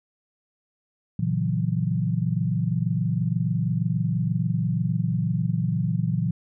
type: chord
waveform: sine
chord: F# dominant seventh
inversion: first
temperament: equal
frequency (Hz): 116.54 / 138.59 / 164.81 / 185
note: A#2 / C#3 / E3 / F#3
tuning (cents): 0 / 0 / 0 / 0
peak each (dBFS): -26 / -29 / -25 / -29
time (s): 1.19-6.31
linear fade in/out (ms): 5
effects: none